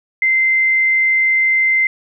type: tone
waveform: sine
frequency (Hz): 2078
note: C7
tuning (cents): -12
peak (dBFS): -11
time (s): 0.22-1.87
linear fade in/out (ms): 2
effects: none